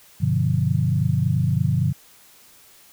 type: chord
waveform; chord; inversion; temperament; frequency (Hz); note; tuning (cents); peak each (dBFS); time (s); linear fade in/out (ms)
sine; G dominant seventh; none; equal with one note detuned; 98 / 123.47 / 146.83 / 175.83; G2 / B2 / D3 / F3; 0 / 0 / 0 / +12; -24 / -22 / -22 / -25; 0.2-1.93; 20
effects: white hiss -51 dBFS RMS until 2.92 s